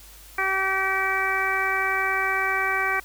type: harmonic tone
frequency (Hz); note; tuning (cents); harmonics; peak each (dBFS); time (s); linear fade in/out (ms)
384.2; G4; -35; 1 / 2 / 3 / 4 / 5 / 6; -33 / -30 / -28 / -27 / -28 / -27; 0.38-3; 5
effects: added 50 Hz sine -48 dBFS peak until 3.04 s + white hiss -48 dBFS RMS until 3.04 s